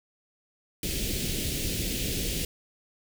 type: band-stop noise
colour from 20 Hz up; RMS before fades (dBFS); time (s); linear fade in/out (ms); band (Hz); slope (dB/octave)
pink; -30; 0.83-2.45; 2; 460 to 2400; 24
effects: none